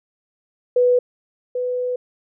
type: tone pair in turn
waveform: sine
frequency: 493.9 / 497.6 Hz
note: B4 / B4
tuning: 0 / +13 cents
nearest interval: unison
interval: 13 cents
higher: second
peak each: -12 / -20 dBFS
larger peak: first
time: 0.76-0.99 / 1.55-1.96 s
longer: second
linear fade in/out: 5 ms
effects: none